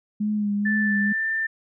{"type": "tone with vibrato", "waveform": "sine", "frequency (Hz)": 207.7, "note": "G#3", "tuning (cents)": 0, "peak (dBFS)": -21, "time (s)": [0.2, 1.13], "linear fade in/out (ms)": 10, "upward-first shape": "sine", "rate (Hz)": 2.2, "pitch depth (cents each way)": 34}
{"type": "tone with pitch glide", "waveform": "sine", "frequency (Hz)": [1760, 1785.6], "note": ["A6", "A6"], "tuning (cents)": [0, 25], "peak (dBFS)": -22, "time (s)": [0.65, 1.47], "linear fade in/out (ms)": 10, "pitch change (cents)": 25, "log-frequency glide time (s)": [0.89, 1.3]}
{"effects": []}